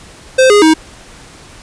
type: tone with pitch steps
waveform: square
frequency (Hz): 520 / 412.5 / 316.5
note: C5 / G#4 / D#4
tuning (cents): -11 / -12 / +30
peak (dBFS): -5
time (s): 0.38-0.74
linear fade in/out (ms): 10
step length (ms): 120
effects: pink hiss -37 dBFS RMS until 1.62 s + resampled to 22050 Hz